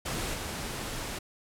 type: noise with level steps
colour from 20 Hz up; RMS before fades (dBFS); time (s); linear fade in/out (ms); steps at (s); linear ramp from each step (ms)
pink; -33 / -36; 0.05-1.19; 10; 0.33; 20
effects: low-pass 12000 Hz 12 dB/octave